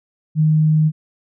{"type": "tone", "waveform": "sine", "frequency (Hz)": 155.3, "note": "D#3", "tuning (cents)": -3, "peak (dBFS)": -11, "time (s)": [0.35, 0.92], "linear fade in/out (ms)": 50, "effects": []}